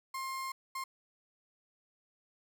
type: tone bursts at uneven times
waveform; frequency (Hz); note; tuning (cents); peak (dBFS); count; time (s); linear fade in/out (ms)
35% pulse; 1061; C6; +24; -35; 2; 0.14-0.52 / 0.75-0.84; 5
effects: none